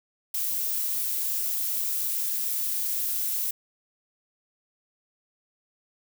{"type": "noise", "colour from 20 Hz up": "violet", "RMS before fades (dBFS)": -28, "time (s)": [0.34, 3.51], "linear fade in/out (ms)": 5, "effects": []}